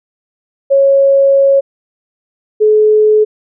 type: tone pair in turn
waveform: sine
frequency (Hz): 550 / 427.8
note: C#5 / A4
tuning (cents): -14 / -49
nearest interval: major third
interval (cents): 435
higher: first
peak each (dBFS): -5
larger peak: neither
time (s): 0.7-1.61 / 2.6-3.25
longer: first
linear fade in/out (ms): 20
effects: none